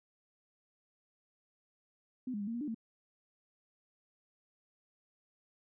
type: tone with pitch steps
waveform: sine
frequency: 254.2 / 207.3 / 201.4 / 229.6 / 238.1 / 297.2 / 225.3 Hz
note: C4 / G#3 / G3 / A#3 / A#3 / D4 / A3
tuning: -50 / -3 / +47 / -26 / +37 / +21 / +41 cents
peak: -35 dBFS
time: 2.27-2.746 s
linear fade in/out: 5 ms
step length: 68 ms
effects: none